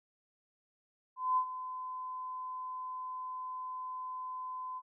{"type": "tone with ADSR envelope", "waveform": "sine", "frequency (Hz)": 1020, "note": "C6", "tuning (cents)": -44, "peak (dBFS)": -25, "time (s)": [1.16, 4.82], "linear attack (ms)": 210, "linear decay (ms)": 78, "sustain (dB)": -13, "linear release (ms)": 48, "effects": []}